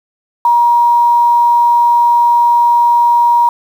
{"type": "tone with quantisation", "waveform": "sine", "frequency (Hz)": 950, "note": "A#5", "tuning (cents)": 33, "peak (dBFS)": -6, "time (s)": [0.45, 3.49], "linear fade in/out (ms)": 2, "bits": 6, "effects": []}